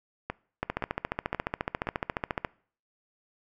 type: two click trains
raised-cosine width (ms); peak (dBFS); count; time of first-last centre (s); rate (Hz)
0.5; -13 / -16; 27 / 4; 0.63-2.448 / 0.3-1.871; 14.3 / 1.91
effects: noise-tail reverb RT60 0.5 s tail -23 dB re dry